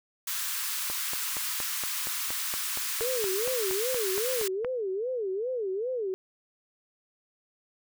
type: high-pass noise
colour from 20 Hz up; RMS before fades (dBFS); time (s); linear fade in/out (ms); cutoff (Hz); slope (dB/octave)
white; -32; 0.27-4.48; 5; 990; 48
type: click train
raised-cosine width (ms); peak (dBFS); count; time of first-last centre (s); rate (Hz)
0.5; -20; 17; 0.9-4.647; 4.27
type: tone with vibrato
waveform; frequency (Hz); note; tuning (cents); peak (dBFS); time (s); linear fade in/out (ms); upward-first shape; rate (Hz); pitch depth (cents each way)
sine; 440; A4; 0; -28; 3.01-6.14; 0; sine; 2.5; 280
effects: none